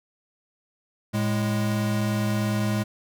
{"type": "tone pair together", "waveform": "square", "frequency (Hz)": [110.66, 207.7], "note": ["A2", "G#3"], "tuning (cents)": [10, 0], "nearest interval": "major seventh", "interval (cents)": 1090, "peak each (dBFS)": -26, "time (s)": [1.13, 2.84], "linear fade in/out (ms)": 20, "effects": []}